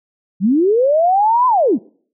sine linear two-way sweep, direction up then down, 170.7 to 1029 to 170.7 Hz, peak -10 dBFS, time 0.4-1.79 s, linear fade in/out 50 ms, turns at 1.47 s, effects noise-tail reverb RT60 0.5 s tail -23 dB re dry

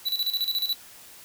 square tone with tremolo, 3951 Hz, B7, in tune, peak -23 dBFS, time 0.05-0.75 s, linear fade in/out 20 ms, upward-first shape square, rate 14 Hz, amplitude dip 70%, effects white hiss -48 dBFS RMS until 1.24 s

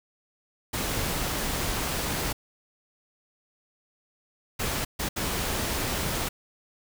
pink noise bursts at uneven times, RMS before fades -29 dBFS, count 4, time 0.73-2.33 / 4.59-4.85 / 4.99-5.09 / 5.16-6.29 s, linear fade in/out 10 ms, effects none

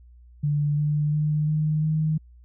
sine tone with pitch steps, 146.83 / 149.05 / 151.31 / 153.6 / 155.92 Hz, D3 / D3 / D#3 / D#3 / D#3, 0 / +26 / -48 / -22 / +4 cents, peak -20 dBFS, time 0.43-2.18 s, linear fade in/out 10 ms, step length 350 ms, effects added 60 Hz sine -47 dBFS peak until 2.44 s

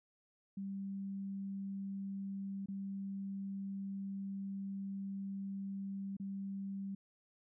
sine tone with dropouts, 196 Hz, G3, in tune, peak -39 dBFS, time 0.57-6.95 s, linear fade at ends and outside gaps 5 ms, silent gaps 2.66-2.684 / 6.168-6.198 s, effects none

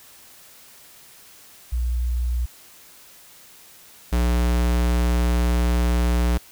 sine / square tone pair in turn, 60.3 / 60 Hz, B1 / B1, -41 / -49 cents, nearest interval unison, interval 8 cents, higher first, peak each -20 / -18 dBFS, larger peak second, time 1.72-2.46 / 4.12-6.38 s, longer second, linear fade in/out 10 ms, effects white hiss -48 dBFS RMS until 6.51 s

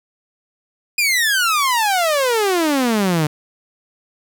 sawtooth exponential sweep, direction down, 2489 to 146.83 Hz, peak -11 dBFS, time 0.98-3.27 s, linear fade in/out 5 ms, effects 8-bit

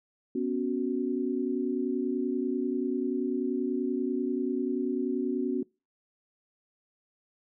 sine chord, B suspended second, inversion none, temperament equal, 246.9 / 277.2 / 370 Hz, B3 / C#4 / F#4, 0 / 0 / 0 cents, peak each -31 dBFS, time 0.35-5.63 s, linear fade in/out 5 ms, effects noise-tail reverb RT60 0.3 s tail -26 dB re dry

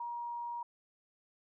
sine tone, 949 Hz, A#5, 31 cents sharp, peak -37 dBFS, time 0-0.63 s, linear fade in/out 5 ms, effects none

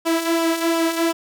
sawtooth tone with flanger, 331 Hz, E4, 7 cents sharp, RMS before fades -20 dBFS, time 0.05-1.13 s, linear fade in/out 20 ms, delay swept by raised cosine 0.47 to 3.07 ms, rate 2.8 Hz, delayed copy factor -0.5, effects none

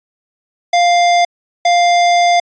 square tone pair in turn, 699 / 699 Hz, F5 / F5, +1 / +1 cents, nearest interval unison, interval 0 cents, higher neither, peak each -9 dBFS, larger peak neither, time 0.73-1.25 / 1.65-2.4 s, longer second, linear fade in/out 5 ms, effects resampled to 16000 Hz

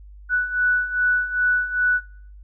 sine beating tone pair, 1480 / 1482.5 Hz, F#6 / F#6, 0 / +3 cents, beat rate 2.5 Hz, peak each -24 / -19 dBFS, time 0.29-2.01 s, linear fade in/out 50 ms, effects noise-tail reverb RT60 0.7 s tail -24 dB re dry + added 50 Hz sine -40 dBFS peak until 2.43 s

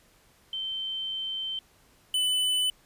sine / square tone pair in turn, 3102 / 3002 Hz, G7 / F#7, -19 / +24 cents, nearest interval minor second, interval 57 cents, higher first, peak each -30 / -24 dBFS, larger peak second, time 0.53-1.59 / 2.14-2.7 s, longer first, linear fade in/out 2 ms, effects pink hiss -61 dBFS RMS until 2.85 s + resampled to 32000 Hz

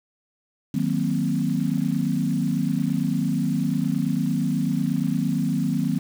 sine chord, C half-diminished seventh, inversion first, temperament equal, 155.56 / 185 / 233.1 / 261.6 Hz, Eb3 / Gb3 / Bb3 / C4, 0 / 0 / 0 / 0 cents, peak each -26 dBFS, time 0.74-5.99 s, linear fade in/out 5 ms, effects 7-bit

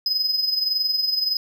triangle tone with amplitude modulation, 5040 Hz, D#8, 21 cents sharp, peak -16 dBFS, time 0.06-1.37 s, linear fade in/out 2 ms, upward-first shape sine, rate 21.6 Hz, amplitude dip 60%, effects none

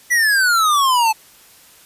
square exponential sweep, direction down, 1982 to 861 Hz, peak -13 dBFS, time 0.1-1.13 s, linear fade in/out 20 ms, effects white hiss -47 dBFS RMS until 1.85 s + resampled to 32000 Hz

